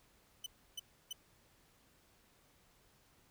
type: tone bursts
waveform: sawtooth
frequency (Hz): 3009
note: F#7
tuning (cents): +28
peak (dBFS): -37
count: 3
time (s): 0.44-1.129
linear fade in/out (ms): 5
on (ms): 23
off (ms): 310
effects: pink hiss -69 dBFS RMS until 3.3 s

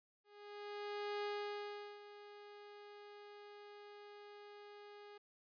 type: tone with ADSR envelope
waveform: sawtooth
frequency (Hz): 412.2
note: G#4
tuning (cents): -13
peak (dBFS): -35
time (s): 0.24-5.18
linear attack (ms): 990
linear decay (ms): 760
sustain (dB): -15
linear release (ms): 7
effects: resampled to 11025 Hz

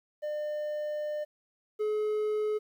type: tone pair in turn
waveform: triangle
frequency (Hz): 600 / 425.7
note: D5 / G#4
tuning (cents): +37 / +43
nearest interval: tritone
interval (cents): 594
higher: first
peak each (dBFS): -29 / -25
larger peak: second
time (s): 0.22-1.25 / 1.79-2.59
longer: first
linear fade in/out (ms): 20
effects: 11-bit

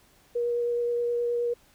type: tone with vibrato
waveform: sine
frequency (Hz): 477.3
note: A#4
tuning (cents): +41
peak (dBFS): -24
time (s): 0.35-1.54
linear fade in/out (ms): 10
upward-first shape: triangle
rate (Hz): 9.5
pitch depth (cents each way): 11
effects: pink hiss -60 dBFS RMS until 1.74 s

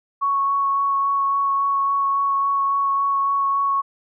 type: tone with vibrato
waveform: sine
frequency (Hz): 1108.7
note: C#6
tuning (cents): 0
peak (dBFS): -17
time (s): 0.21-3.82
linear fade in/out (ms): 20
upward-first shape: sine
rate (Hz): 3.6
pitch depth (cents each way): 9
effects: none

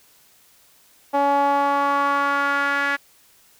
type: tone with band-pass filter sweep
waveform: sawtooth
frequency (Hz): 281.9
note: C#4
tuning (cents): +29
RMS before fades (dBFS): -20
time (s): 1.13-2.97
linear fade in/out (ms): 20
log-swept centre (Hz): 760 to 1700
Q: 3.5
effects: white hiss -55 dBFS RMS until 3.59 s

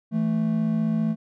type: tone pair together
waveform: triangle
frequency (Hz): 164.81 / 220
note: E3 / A3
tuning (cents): 0 / 0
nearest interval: perfect fourth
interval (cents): 500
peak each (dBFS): -24 / -20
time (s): 0.11-1.16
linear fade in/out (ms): 50
effects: none

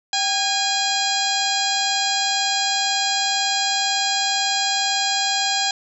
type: harmonic tone with a mistuned harmonic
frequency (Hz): 818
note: G#5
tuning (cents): -26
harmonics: 1 / 2 / 3 / 4 / 5 / 6 / 7 / 8 / 9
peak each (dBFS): -24 / -28 / -30 / -26 / -25 / -27 / -33 / -33 / -29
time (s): 0.13-5.71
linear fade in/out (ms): 2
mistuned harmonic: 1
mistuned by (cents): -73
effects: none

